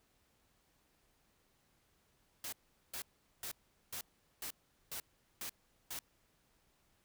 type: noise bursts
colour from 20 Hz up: white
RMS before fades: -43 dBFS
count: 8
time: 2.44-5.99 s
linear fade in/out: 2 ms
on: 85 ms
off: 410 ms
effects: pink hiss -74 dBFS RMS until 7.04 s